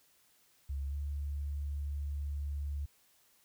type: tone with pitch glide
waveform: sine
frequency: 69.3 to 71.83 Hz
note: C#2 to D2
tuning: 0 to -38 cents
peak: -34 dBFS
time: 0.69-2.86 s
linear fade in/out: 10 ms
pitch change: +62 cents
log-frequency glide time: 0.89-0.95 s
effects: white hiss -68 dBFS RMS until 3.44 s